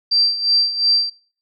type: tone with tremolo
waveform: sine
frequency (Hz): 4699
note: D8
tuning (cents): 0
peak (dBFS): -11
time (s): 0.11-1.1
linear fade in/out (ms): 10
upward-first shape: sine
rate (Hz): 2.8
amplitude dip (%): 75
effects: noise-tail reverb RT60 0.5 s tail -23 dB re dry